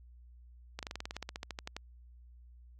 slowing click train, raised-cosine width 0.2 ms, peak -22 dBFS, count 17, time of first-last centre 0.79-1.766 s, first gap 38 ms, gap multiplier 1.06, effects added 60 Hz sine -53 dBFS peak until 2.79 s + AAC 64 kbps

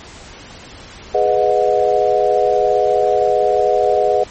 sine chord, G# minor seventh, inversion none, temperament equal with one note detuned, 415.3 / 493.9 / 622.3 / 729 Hz, G#4 / B4 / D#5 / F#5, 0 / 0 / 0 / -26 cents, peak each -17 dBFS, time 1.14-4.24 s, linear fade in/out 10 ms, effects pink hiss -37 dBFS RMS until 4.3 s + MP3 32 kbps

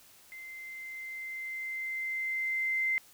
sine tone with level ramp, 2078 Hz, C7, 12 cents flat, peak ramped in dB -43 to -26 dBFS, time 0.32-2.98 s, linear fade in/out 0 ms, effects white hiss -58 dBFS RMS until 3.13 s

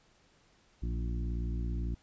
harmonic tone with a mistuned harmonic, 58.1 Hz, A#1, 5 cents flat, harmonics 1 / 2 / 3 / 4 / 5 / 6, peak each -32 / -40 / -43 / -47 / -47 / -50 dBFS, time 0.82-1.95 s, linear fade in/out 10 ms, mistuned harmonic 3, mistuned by +36 cents, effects pink hiss -66 dBFS RMS until 2.02 s + resampled to 16000 Hz

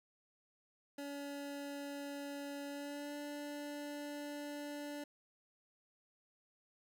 25% pulse tone with pitch glide, 283.9 to 291.4 Hz, C#4 to D4, +41 to -13 cents, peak -39 dBFS, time 0.98-5.04 s, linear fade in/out 5 ms, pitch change +46 cents, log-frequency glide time 2.68-3.16 s, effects none

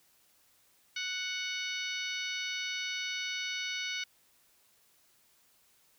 harmonic tone, 740 Hz, F#5, in tune, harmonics 2 / 3 / 4 / 5 / 6 / 7 / 8, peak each -42 / -38 / -40 / -41 / -44 / -50 / -45 dBFS, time 0.96-4.04 s, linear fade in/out 5 ms, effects white hiss -67 dBFS RMS until 5.98 s

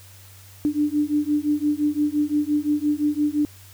sine beating tone pair, 293.7 / 299.5 Hz, D4 / D4, 0 / +34 cents, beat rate 5.8 Hz, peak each -22 / -22 dBFS, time 0.65-3.45 s, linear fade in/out 0 ms, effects added 96 Hz sine -46 dBFS peak until 3.73 s + white hiss -49 dBFS RMS until 3.73 s

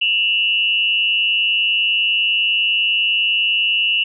sine tone pair together, 2700 / 2910 Hz, E7 / F#7, +41 / -29 cents, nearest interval minor second, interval 130 cents, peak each -17 dBFS, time 0.01-4.04 s, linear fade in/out 10 ms, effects none

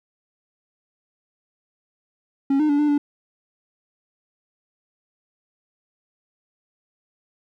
triangle tone with pitch steps, 274.7 / 304.4 / 288.2 / 296.9 / 289.9 Hz, C#4 / D#4 / D4 / D4 / D4, -16 / -38 / -33 / +19 / -22 cents, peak -14 dBFS, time 2.5-2.98 s, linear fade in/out 5 ms, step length 96 ms, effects none

